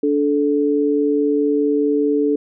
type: tone pair together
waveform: sine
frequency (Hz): 290.4 / 435.1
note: D4 / A4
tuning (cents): -19 / -19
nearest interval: perfect fifth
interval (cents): 700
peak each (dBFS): -17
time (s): 0.03-2.36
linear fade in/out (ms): 5
effects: none